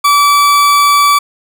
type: tone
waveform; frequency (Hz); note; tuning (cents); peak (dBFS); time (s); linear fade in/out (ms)
40% pulse; 1153; D6; -32; -5; 0.04-1.19; 10
effects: none